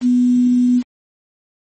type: tone with quantisation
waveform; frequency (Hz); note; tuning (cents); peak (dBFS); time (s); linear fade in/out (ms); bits
sine; 246.9; B3; 0; -10; 0.01-0.83; 50; 6
effects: MP3 32 kbps